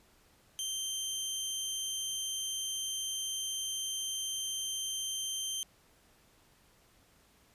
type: tone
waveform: 20% pulse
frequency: 3136 Hz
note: G7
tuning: in tune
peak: -29 dBFS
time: 0.59-5.63 s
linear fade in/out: 0 ms
effects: pink hiss -65 dBFS RMS until 7.54 s + resampled to 32000 Hz